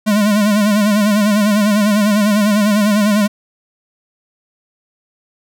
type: tone with vibrato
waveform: square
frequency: 208 Hz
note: G#3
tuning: 3 cents sharp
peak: -11 dBFS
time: 0.06-3.28 s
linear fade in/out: 20 ms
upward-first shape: sine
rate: 10 Hz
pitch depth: 69 cents each way
effects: none